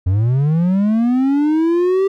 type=linear sweep; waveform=triangle; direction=up; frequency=87.31 to 393.8 Hz; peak=-10 dBFS; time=0.06-2.08 s; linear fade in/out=10 ms; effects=none